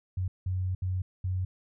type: tone bursts at uneven times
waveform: sine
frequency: 92.5 Hz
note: F#2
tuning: in tune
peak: -27 dBFS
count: 4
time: 0.17-0.28 / 0.46-0.75 / 0.82-1.02 / 1.24-1.45 s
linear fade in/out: 5 ms
effects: none